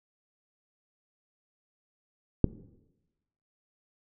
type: click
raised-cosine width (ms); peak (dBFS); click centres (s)
3; -6; 2.443
effects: noise-tail reverb RT60 1.0 s tail -19 dB re dry